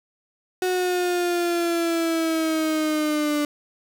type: linear sweep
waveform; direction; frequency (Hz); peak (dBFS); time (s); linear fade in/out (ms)
35% pulse; down; 368.4 to 293.7; -19; 0.62-3.45; 2
effects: 9-bit